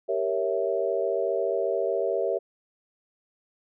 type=chord; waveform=sine; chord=G diminished seventh; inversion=none; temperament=equal; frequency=392 / 466.2 / 554.4 / 659.3 Hz; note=G4 / Bb4 / Db5 / Fb5; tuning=0 / 0 / 0 / 0 cents; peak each=-29 dBFS; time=0.08-2.39 s; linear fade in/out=20 ms; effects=none